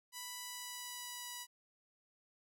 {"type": "tone with pitch glide", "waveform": "5% pulse", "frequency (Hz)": [987.8, 977.6], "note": ["B5", "B5"], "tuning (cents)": [0, -18], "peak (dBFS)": -32, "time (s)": [0.12, 1.47], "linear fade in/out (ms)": 50, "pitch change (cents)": -18, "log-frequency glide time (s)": [0.41, 1.3], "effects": []}